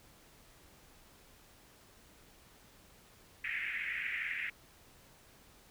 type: band-pass noise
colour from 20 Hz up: pink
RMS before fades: -38 dBFS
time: 3.44-4.5 s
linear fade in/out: 5 ms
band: 1800 to 2400 Hz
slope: 48 dB/octave
effects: pink hiss -61 dBFS RMS until 5.7 s